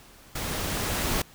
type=noise with level ramp; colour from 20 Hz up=pink; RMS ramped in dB=-32 to -26 dBFS; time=0.35-1.22 s; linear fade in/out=5 ms; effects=pink hiss -52 dBFS RMS until 1.34 s